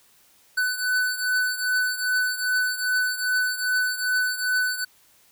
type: beating tone pair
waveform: square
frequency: 1500 / 1502.5 Hz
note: F#6 / F#6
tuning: +23 / +26 cents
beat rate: 2.5 Hz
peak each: -24 / -28 dBFS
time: 0.57-4.85 s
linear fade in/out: 10 ms
effects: white hiss -58 dBFS RMS until 5.31 s